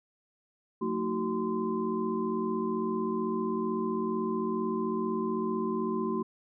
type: tone cluster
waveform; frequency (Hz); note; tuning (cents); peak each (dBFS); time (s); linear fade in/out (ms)
sine; 183.7 / 226 / 319.9 / 375.6 / 1033; F#3 / A3 / D#4 / F#4 / C6; -12 / +47 / +48 / +26 / -22; -40 / -32 / -37 / -32 / -36; 0.81-6.23; 10
effects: none